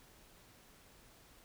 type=silence; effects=pink hiss -62 dBFS RMS until 1.44 s